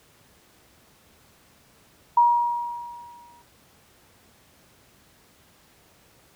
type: tone with exponential decay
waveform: sine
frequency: 953 Hz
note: A#5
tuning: 38 cents sharp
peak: -12 dBFS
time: 2.17-3.42 s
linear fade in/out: 5 ms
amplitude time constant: 270 ms
effects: pink hiss -57 dBFS RMS until 6.35 s + high-pass 60 Hz 12 dB/octave